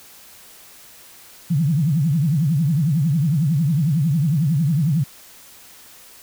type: tone with vibrato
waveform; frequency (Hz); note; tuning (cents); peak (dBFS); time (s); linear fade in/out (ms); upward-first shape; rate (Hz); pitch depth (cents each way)
sine; 152.5; D#3; -34; -15; 1.5-5.04; 10; triangle; 11; 290
effects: white hiss -45 dBFS RMS until 6.22 s